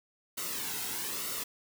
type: noise with flanger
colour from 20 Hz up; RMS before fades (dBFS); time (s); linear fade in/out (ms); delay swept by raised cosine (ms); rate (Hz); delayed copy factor
white; -36; 0.37-1.44; 10; 1.2 to 1.74; 1.1; -0.6
effects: none